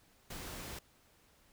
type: noise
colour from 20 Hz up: pink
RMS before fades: -45 dBFS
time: 0.3-0.79 s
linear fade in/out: 5 ms
effects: pink hiss -67 dBFS RMS until 1.52 s